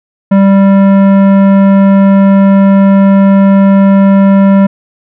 sine tone with tanh clipping, 196 Hz, G3, in tune, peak -4 dBFS, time 0.31-4.67 s, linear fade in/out 10 ms, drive 15 dB, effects none

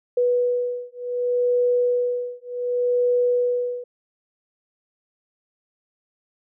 sine beating tone pair, 490 / 490.67 Hz, B4 / B4, -14 / -11 cents, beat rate 0.67 Hz, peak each -22 dBFS, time 0.17-3.84 s, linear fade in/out 5 ms, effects none

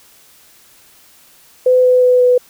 sine tone with pitch steps, 506 / 502.8 / 499.6 / 496.4 Hz, B4 / B4 / B4 / B4, +42 / +31 / +20 / +9 cents, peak -7 dBFS, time 1.66-2.38 s, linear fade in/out 5 ms, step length 180 ms, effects white hiss -47 dBFS RMS until 2.49 s

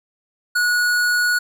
sine tone with hard clipping, 1459 Hz, F#6, 25 cents flat, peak -17 dBFS, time 0.55-1.39 s, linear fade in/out 10 ms, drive 17 dB, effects none

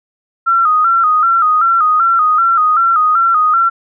sine tone with vibrato, 1300 Hz, E6, 24 cents flat, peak -8 dBFS, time 0.46-3.7 s, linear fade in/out 20 ms, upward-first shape square, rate 2.6 Hz, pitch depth 75 cents each way, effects none

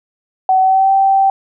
sine tone with pitch glide, 755 to 778 Hz, F#5 to G5, +35 to -13 cents, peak -8 dBFS, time 0.49-1.3 s, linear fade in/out 2 ms, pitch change +52 cents, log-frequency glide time 0.61-0.92 s, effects none

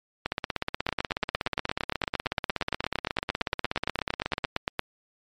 two click trains, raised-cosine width 0.3 ms, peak -11 / -9 dBFS, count 70 / 35, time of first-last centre 0.26-4.442 / 0.89-4.794 s, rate 16.5 / 8.71 Hz, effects MP3 64 kbps

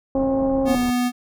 harmonic tone, 269.1 Hz, C4, 49 cents sharp, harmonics 1 / 2 / 3 / 4, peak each -20 / -21 / -30 / -39 dBFS, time 0.15-0.75 s, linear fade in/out 2 ms
pink low-pass noise, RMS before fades -33 dBFS, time 0.15-0.91 s, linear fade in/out 10 ms, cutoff 1000 Hz, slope 24 dB/octave
square tone, 246.4 Hz, B3, 4 cents flat, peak -19 dBFS, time 0.65-1.12 s, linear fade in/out 50 ms
effects none

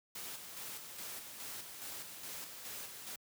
white noise with tremolo, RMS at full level -45 dBFS, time 0.15-3.16 s, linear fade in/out 5 ms, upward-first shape square, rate 2.4 Hz, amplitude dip 40%, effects high-pass 80 Hz 12 dB/octave

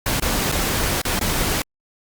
pink noise with dropouts, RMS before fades -21 dBFS, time 0.06-1.62 s, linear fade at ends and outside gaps 2 ms, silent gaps 0.199-0.222 / 0.517-0.522 / 1.017-1.051 / 1.192-1.211 s, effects Opus 48 kbps

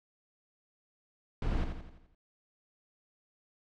brown noise with echo, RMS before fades -31 dBFS, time 1.42-1.64 s, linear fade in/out 2 ms, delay 85 ms, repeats 6, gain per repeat -6 dB, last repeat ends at 2.15 s, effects low-pass 4000 Hz 12 dB/octave

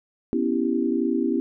sine chord, C# half-diminished seventh, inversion third, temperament equal, 246.9 / 277.2 / 329.6 / 392 Hz, B3 / C#4 / E4 / G4, 0 / 0 / 0 / 0 cents, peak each -25 / -26 / -25 / -28 dBFS, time 0.33-1.4 s, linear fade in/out 0 ms, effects none

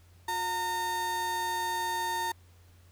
35% pulse tone pair together, 359.2 / 915 Hz, F4 / A#5, +49 / -32 cents, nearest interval octave + major third, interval 1619 cents, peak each -40 / -28 dBFS, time 0.28-2.32 s, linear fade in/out 5 ms, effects added 88 Hz sine -55 dBFS peak until 2.91 s + pink hiss -64 dBFS RMS until 2.91 s

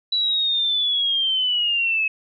sine linear sweep, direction down, 3951 to 2565 Hz, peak -18 dBFS, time 0.12-2.08 s, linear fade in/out 5 ms, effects none

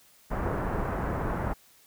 pink low-pass noise, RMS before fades -30 dBFS, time 0.3-1.54 s, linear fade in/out 20 ms, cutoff 1500 Hz, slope 24 dB/octave, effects white hiss -59 dBFS RMS until 1.86 s

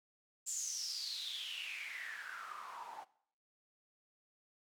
white noise with band-pass filter sweep, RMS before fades -44 dBFS, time 0.46-3.05 s, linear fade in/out 20 ms, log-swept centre 7500 to 780 Hz, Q 9, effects noise-tail reverb RT60 0.6 s tail -19 dB re dry

